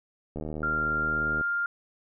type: click train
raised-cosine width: 2 ms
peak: -22 dBFS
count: 82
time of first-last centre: 0.36-1.411 s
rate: 77.1 Hz
type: tone with pitch glide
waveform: sine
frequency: 1389 to 1400.3 Hz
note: F6 to F6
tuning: -10 to +4 cents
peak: -25 dBFS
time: 0.63-1.66 s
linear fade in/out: 2 ms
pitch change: +14 cents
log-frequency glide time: 0.93-1.35 s
effects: none